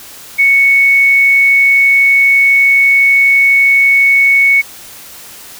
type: tone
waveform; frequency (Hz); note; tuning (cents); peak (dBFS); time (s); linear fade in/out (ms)
sine; 2217; C#7; 0; -5; 0.38-4.62; 20
effects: white hiss -33 dBFS RMS until 5.59 s